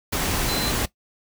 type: tone in noise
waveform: sine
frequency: 4065 Hz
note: B7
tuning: 49 cents sharp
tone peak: -29 dBFS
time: 0.48-0.71 s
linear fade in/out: 10 ms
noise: pink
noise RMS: -24 dBFS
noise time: 0.12-0.86 s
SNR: -8 dB
effects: noise-tail reverb RT60 0.1 s tail -17 dB re dry